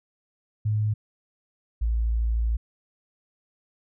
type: tone pair in turn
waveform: sine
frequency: 106.7 / 56.52 Hz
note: G#2 / A1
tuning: +47 / +47 cents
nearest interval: major seventh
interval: 1100 cents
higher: first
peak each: -21 dBFS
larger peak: neither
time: 0.65-0.94 / 1.81-2.57 s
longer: second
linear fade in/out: 10 ms
effects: none